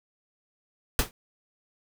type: noise with exponential decay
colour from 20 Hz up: pink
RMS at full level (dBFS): -19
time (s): 0.99-1.11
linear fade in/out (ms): 1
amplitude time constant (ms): 26
effects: none